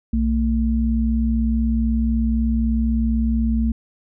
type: tone pair together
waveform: sine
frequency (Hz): 61.68 / 225.6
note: B1 / A3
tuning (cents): -2 / +44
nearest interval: octave + minor seventh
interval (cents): 2246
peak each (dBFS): -19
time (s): 0.13-3.72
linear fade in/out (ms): 5
effects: none